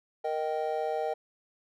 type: chord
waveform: triangle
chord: Eb major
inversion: second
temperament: just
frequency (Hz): 466.7 / 622.3 / 777.8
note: Bb4 / Eb5 / G5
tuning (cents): +2 / 0 / -14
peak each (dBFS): -31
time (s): 0.24-1.14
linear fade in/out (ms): 10
effects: none

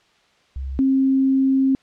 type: tone pair in turn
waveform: sine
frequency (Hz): 66.8 / 267.2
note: C2 / C4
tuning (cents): +36 / +36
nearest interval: 2 octaves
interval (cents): 2400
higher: second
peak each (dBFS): -25 / -14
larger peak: second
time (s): 0.56-0.79 / 0.79-1.75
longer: second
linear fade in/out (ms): 0
effects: white hiss -58 dBFS RMS until 1.82 s + low-pass 4000 Hz 12 dB/octave

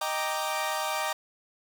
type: chord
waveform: sawtooth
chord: Eb major seventh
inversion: none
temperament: equal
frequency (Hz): 622.3 / 784 / 932.3 / 1174.7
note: Eb5 / G5 / Bb5 / D6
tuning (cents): 0 / 0 / 0 / 0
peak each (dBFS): -30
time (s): 0.01-1.13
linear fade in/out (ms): 5
effects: none

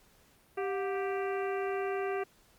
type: harmonic tone with a mistuned harmonic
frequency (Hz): 392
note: G4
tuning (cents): 0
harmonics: 1 / 2 / 3 / 4 / 5 / 6 / 7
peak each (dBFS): -32 / -38 / -42 / -44 / -46 / -48 / -49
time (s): 0.57-2.24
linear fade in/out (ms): 10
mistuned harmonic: 2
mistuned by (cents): -130
effects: pink hiss -64 dBFS RMS until 2.58 s + Opus 48 kbps

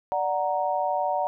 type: chord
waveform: sine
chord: D augmented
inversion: none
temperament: equal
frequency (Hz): 587.3 / 740 / 932.3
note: D5 / F#5 / A#5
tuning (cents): 0 / 0 / 0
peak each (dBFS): -28 / -26 / -28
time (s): 0.12-1.27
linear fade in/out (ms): 0
effects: none

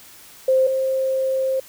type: tone pair in turn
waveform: sine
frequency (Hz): 523.3 / 528.2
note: C5 / C5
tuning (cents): 0 / +16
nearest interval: unison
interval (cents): 16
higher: second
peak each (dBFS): -13 / -18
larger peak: first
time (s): 0.48-0.67 / 0.67-1.6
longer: second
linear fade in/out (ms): 5
effects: white hiss -45 dBFS RMS until 1.68 s

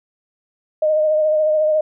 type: tone with vibrato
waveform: sine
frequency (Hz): 617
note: D#5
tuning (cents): -15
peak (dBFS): -13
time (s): 0.82-1.81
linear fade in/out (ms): 5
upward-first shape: triangle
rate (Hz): 14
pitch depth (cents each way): 32
effects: none

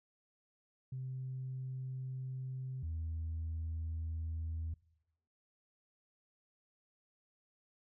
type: tone pair in turn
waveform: sine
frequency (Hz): 130 / 80.82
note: C3 / E2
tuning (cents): -11 / -34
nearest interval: minor sixth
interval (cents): 823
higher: first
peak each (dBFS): -38 / -35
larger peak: second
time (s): 0.92-2.83 / 2.83-4.74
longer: neither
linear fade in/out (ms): 5
effects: noise-tail reverb RT60 0.9 s tail -23 dB re dry + tanh soft clip ceiling -34 dBFS

